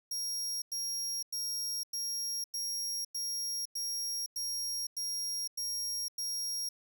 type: tone bursts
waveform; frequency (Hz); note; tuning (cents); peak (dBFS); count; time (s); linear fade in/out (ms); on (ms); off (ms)
sawtooth; 5600; F8; +4; -31; 11; 0.11-6.69; 5; 510; 97
effects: none